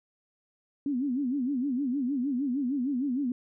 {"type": "tone with vibrato", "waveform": "sine", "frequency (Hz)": 264.8, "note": "C4", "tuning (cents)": 21, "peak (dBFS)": -26, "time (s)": [0.86, 3.32], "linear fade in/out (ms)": 2, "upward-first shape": "sine", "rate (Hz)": 6.5, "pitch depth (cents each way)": 170, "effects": []}